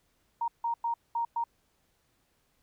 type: tone bursts at uneven times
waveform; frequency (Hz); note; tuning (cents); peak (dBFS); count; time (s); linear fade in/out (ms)
sine; 932.3; A#5; 0; -27; 5; 0.41-0.48 / 0.64-0.74 / 0.84-0.94 / 1.15-1.25 / 1.36-1.44; 5
effects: pink hiss -72 dBFS RMS until 2.62 s